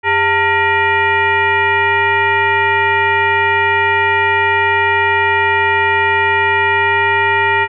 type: tone with frequency modulation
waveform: sine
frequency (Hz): 1396.9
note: F6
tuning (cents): 0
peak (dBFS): -10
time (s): 0.03-7.68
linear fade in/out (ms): 50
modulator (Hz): 497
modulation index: 1.9
effects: none